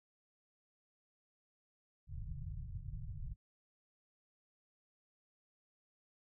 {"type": "low-pass noise", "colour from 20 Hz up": "pink", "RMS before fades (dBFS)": -44, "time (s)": [2.07, 3.36], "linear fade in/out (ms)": 50, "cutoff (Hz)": 160, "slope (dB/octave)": 96, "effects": []}